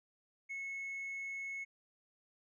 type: tone with tanh clipping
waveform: triangle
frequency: 2191 Hz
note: C#7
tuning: 21 cents flat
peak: -40 dBFS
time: 0.49-1.65 s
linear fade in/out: 20 ms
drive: 6 dB
effects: none